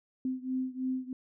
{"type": "beating tone pair", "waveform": "sine", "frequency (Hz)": [257.2, 260.3], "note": ["C4", "C4"], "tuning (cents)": [-30, -9], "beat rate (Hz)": 3.1, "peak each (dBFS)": [-33, -35], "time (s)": [0.25, 1.13], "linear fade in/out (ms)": 2, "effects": []}